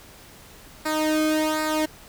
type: tone with flanger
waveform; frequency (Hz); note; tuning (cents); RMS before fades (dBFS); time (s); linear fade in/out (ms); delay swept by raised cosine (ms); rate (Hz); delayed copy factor
sawtooth; 310; D#4; -6; -23; 0.85-1.86; 10; 0.32 to 1.09; 1.3; -0.75
effects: pink hiss -47 dBFS RMS until 2.08 s